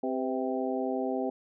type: harmonic tone with a mistuned harmonic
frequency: 130.81 Hz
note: C3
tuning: in tune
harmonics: 2 / 3 / 4 / 5 / 6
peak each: -32 / -34 / -35 / -36 / -37 dBFS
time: 0.03-1.3 s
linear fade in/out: 5 ms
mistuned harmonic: 4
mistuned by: -53 cents
effects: none